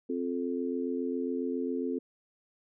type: chord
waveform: sine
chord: F major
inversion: second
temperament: just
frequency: 261.9 / 349.2 / 436.5 Hz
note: C4 / F4 / A4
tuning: +2 / 0 / -14 cents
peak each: -32 / -36 / -35 dBFS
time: 0.09-1.99 s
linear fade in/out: 10 ms
effects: none